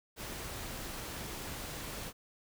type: noise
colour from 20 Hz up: pink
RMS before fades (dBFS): -42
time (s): 0.16-2.13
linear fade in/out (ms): 50
effects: none